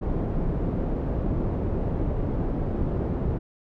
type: low-pass noise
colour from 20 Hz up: pink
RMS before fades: -26 dBFS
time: 0.01-3.39 s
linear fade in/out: 20 ms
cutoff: 460 Hz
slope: 12 dB/octave
effects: none